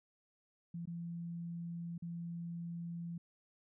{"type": "tone with dropouts", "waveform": "sine", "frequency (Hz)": 170, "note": "F3", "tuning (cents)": -46, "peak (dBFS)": -40, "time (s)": [0.74, 3.18], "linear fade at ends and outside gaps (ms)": 5, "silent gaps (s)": [[0.856, 0.873], [1.98, 2.022]], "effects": []}